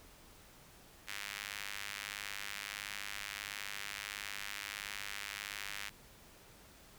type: tone with high-pass filter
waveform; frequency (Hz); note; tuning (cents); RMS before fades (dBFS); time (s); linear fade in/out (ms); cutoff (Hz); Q
sawtooth; 101.5; G#2; -39; -44; 1.07-5.9; 20; 2000; 1.5
effects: pink hiss -59 dBFS RMS until 6.98 s